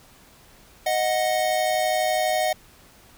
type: tone pair together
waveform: square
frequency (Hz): 623.9 / 736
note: D#5 / F#5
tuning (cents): +5 / -9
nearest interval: minor third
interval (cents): 286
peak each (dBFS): -24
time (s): 0.86-2.53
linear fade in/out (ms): 5
effects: pink hiss -52 dBFS RMS until 3.17 s